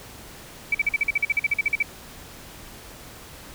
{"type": "tone bursts", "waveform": "sine", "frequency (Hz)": 2301, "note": "D7", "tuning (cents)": -36, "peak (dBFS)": -17, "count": 16, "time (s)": [0.72, 1.827], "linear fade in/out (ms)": 5, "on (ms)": 27, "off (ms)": 45, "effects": ["pink hiss -43 dBFS RMS until 3.54 s"]}